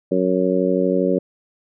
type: harmonic tone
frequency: 92.5 Hz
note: F#2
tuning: in tune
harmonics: 2 / 3 / 4 / 5 / 6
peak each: -22 / -22 / -22 / -22 / -22 dBFS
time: 0.11-1.19 s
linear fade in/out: 10 ms
effects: none